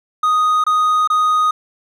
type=tone bursts; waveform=triangle; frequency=1244.5 Hz; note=D#6; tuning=in tune; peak=-10 dBFS; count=3; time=0.23-1.51 s; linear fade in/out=5 ms; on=410 ms; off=25 ms; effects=none